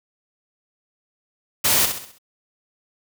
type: noise with echo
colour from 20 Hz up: white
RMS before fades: -18 dBFS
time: 1.64-1.86 s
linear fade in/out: 10 ms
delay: 65 ms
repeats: 5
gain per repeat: -7 dB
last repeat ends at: 2.185 s
effects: none